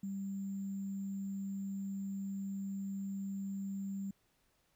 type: tone with sample-and-hold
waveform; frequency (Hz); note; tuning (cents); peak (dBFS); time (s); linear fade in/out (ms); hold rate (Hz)
sine; 196; G3; 0; -37; 0.03-4.11; 5; 7350
effects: pink hiss -75 dBFS RMS until 4.75 s